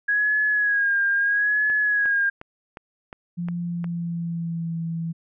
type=tone with vibrato; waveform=sine; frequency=1654 Hz; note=G#6; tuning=8 cents flat; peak=-18 dBFS; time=0.08-2.3 s; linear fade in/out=10 ms; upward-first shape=sine; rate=0.77 Hz; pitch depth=53 cents each way
type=click train; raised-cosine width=0.5 ms; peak=-22 dBFS; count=7; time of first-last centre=1.7-3.843 s; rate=2.8 Hz
type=tone with pitch glide; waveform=sine; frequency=173.3 to 165.47 Hz; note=F3 to E3; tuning=-13 to +7 cents; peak=-25 dBFS; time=3.37-5.13 s; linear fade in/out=20 ms; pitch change=-80 cents; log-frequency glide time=3.59-4.78 s
effects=none